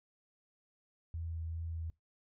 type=tone with vibrato; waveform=sine; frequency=82.2 Hz; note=E2; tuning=4 cents flat; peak=-37 dBFS; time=1.14-1.9 s; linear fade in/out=0 ms; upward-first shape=triangle; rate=2.5 Hz; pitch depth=16 cents each way; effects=noise-tail reverb RT60 0.2 s tail -23 dB re dry